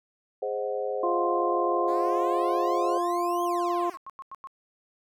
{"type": "chord", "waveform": "sine", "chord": "Ab dominant seventh", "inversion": "none", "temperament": "equal", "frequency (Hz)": [415.3, 523.3, 622.3, 740], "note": ["Ab4", "C5", "Eb5", "Gb5"], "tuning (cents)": [0, 0, 0, 0], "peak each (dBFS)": [-32, -30, -36, -36], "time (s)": [0.42, 2.98], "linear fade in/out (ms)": 5}
{"type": "harmonic tone", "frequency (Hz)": 349.2, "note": "F4", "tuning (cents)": 0, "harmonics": [1, 2, 3], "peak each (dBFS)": [-28, -29, -28], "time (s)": [1.03, 3.9], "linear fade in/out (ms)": 5}
{"type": "exponential two-way sweep", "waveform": "10% pulse", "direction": "up then down", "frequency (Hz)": [266.3, 3307, 299.7], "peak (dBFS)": -36, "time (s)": [1.87, 3.97], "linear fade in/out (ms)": 20, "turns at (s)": 3.44}
{"type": "tone bursts", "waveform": "sine", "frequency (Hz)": 1082, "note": "C#6", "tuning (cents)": -42, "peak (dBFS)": -37, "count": 7, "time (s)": [3.69, 4.472], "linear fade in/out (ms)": 0, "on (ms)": 32, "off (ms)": 93}
{"effects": []}